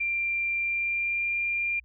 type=tone with pitch glide; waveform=sine; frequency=2373 to 2392 Hz; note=D7 to D7; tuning=+17 to +31 cents; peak=-25 dBFS; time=0-1.8 s; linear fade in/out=10 ms; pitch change=+14 cents; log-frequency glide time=0.58-1.31 s; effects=added 60 Hz sine -53 dBFS peak until 1.84 s